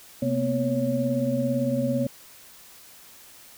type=tone cluster; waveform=sine; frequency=130.1 / 232.1 / 249.9 / 556 Hz; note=C3 / A#3 / B3 / C#5; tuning=-9 / -7 / +21 / +5 cents; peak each=-29 / -29 / -26 / -27 dBFS; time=0.22-2.07 s; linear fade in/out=5 ms; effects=white hiss -49 dBFS RMS until 3.57 s